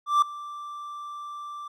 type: tone with ADSR envelope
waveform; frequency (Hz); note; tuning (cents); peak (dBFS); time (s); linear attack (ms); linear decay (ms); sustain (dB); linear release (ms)
triangle; 1174.7; D6; 0; -13; 0.06-1.68; 160; 4; -20; 6
effects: none